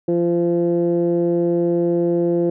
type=tone with low-pass filter; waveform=15% pulse; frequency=172 Hz; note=F3; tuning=26 cents flat; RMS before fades=-18 dBFS; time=0.08-2.5 s; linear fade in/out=5 ms; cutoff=420 Hz; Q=4.1; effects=none